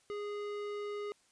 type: tone with tanh clipping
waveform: sine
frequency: 413 Hz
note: G#4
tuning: 10 cents flat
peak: -39 dBFS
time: 0.1-1.12 s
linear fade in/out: 0 ms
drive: 17 dB
effects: white hiss -69 dBFS RMS until 1.31 s + resampled to 22050 Hz